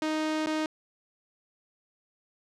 sawtooth tone with dropouts, 311.1 Hz, D#4, in tune, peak -23 dBFS, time 0.02-0.66 s, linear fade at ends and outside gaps 2 ms, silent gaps 0.462-0.469 s, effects low-pass 6000 Hz 12 dB/octave

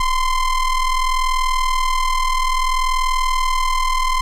square ring-modulated tone, 523.3 Hz, C5, in tune, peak -13 dBFS, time 0-4.21 s, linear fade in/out 2 ms, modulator 503 Hz, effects low-pass 9000 Hz 12 dB/octave + 8-bit

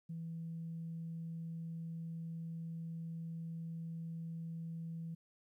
sine tone, 164.81 Hz, E3, in tune, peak -40 dBFS, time 0.09-5.15 s, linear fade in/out 10 ms, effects tanh soft clip ceiling -36 dBFS + 13-bit

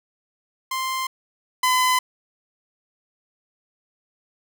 sawtooth tone pair in turn, 1046.5 / 1013.8 Hz, C6 / B5, 0 / +45 cents, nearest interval minor second, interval 55 cents, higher first, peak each -20 / -13 dBFS, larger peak second, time 0.71-1.07 / 1.63-1.99 s, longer neither, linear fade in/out 5 ms, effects none

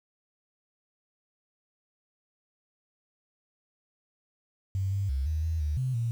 sine tone with pitch steps, 96.3 / 98.7 / 67.2 / 78 / 81 / 75 / 128.8 / 116.6 Hz, G2 / G2 / C2 / D#2 / E2 / D2 / C3 / A#2, -30 / +12 / +47 / +5 / -30 / +37 / -27 / +1 cents, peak -26 dBFS, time 4.75-6.11 s, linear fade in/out 0 ms, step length 170 ms, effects 9-bit

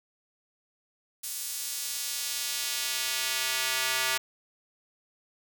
square tone with high-pass filter sweep, 130.5 Hz, C3, 4 cents flat, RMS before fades -31 dBFS, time 1.23-4.18 s, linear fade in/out 10 ms, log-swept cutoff 7900 to 1600 Hz, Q 0.74, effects none

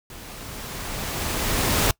pink noise with level ramp, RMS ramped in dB -41 to -19 dBFS, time 0.1-1.91 s, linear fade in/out 2 ms, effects noise-tail reverb RT60 0.1 s tail -23 dB re dry

